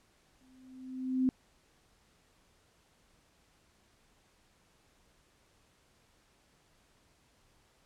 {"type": "tone with exponential growth", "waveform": "sine", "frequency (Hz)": 258.5, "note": "C4", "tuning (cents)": -21, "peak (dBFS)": -23, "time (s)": [0.41, 1.29], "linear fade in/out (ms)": 0, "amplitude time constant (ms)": 190, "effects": ["pink hiss -68 dBFS RMS until 7.85 s", "low-pass 10000 Hz 12 dB/octave"]}